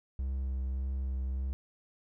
triangle tone with vibrato, 65.8 Hz, C2, 10 cents sharp, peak -29 dBFS, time 0.19-1.53 s, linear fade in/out 0 ms, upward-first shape sine, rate 1.7 Hz, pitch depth 18 cents each way, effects none

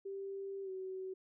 sine tone with pitch glide, 392 to 376.9 Hz, G4 to F#4, 0 to +32 cents, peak -40 dBFS, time 0.05-1.14 s, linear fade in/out 10 ms, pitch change -68 cents, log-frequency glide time 0.63-0.7 s, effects none

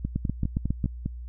two click trains, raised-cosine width 5 ms, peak -13 / -15 dBFS, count 6 / 6, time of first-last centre 0.16-0.842 / 0.05-1.06 s, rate 7.33 / 4.95 Hz, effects added 60 Hz sine -35 dBFS peak until 1.28 s

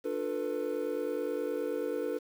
triangle chord, B half-diminished seventh, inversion first, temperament just, 296.3 / 355.6 / 444.5 / 493.9 Hz, D4 / F4 / A4 / B4, +15 / +31 / +18 / 0 cents, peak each -36 / -38 / -33 / -33 dBFS, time 0.04-2.19 s, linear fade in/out 20 ms, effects 9-bit

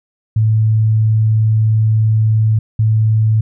sine tone pair in turn, 109.6 / 109.6 Hz, A2 / A2, -6 / -6 cents, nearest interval unison, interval 0 cents, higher neither, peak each -9 dBFS, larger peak neither, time 0.36-2.59 / 2.79-3.41 s, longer first, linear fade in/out 5 ms, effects none

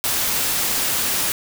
white noise, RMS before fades -21 dBFS, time 0.04-1.32 s, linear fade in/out 0 ms, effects none

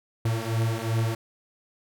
45% pulse beating tone pair, 111.9 / 114.6 Hz, A2 / A#2, +30 / -29 cents, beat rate 2.7 Hz, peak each -27 dBFS, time 0.25-1.15 s, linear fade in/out 5 ms, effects none

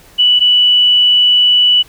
sine tone pair in turn, 2960 / 2960 Hz, F#7 / F#7, 0 / 0 cents, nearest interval unison, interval 0 cents, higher neither, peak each -6 dBFS, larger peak neither, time 0.18-0.4 / 0.4-1.83 s, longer second, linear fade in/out 20 ms, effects pink hiss -43 dBFS RMS until 1.88 s

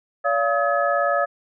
sine tone cluster, 571 / 689 / 1273 / 1702 Hz, D5 / F5 / D#6 / G#6, -49 / -24 / +39 / +42 cents, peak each -22 / -23 / -23 / -26 dBFS, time 0.24-1.26 s, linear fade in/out 20 ms, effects none

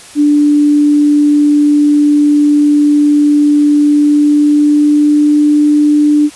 sine tone with pitch glide, 293.7 to 296.6 Hz, D4 to D4, 0 to +17 cents, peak -5 dBFS, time 0.15-6.3 s, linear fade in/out 50 ms, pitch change +17 cents, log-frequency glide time 3.87-5.37 s, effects white hiss -34 dBFS RMS until 6.35 s + resampled to 24000 Hz

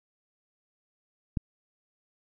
click, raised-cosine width 5 ms, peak -15 dBFS, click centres 1.372 s, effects none

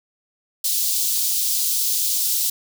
white high-pass noise, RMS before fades -21 dBFS, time 0.64-2.5 s, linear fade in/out 5 ms, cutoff 3800 Hz, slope 24 dB/octave, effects none

